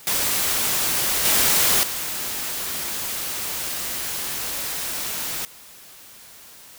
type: noise with level steps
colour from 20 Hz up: white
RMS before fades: -22 / -18 / -28 dBFS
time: 0.07-5.45 s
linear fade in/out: 0 ms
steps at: 1.25 / 1.83 s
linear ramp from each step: 2 ms
effects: white hiss -45 dBFS RMS until 6.78 s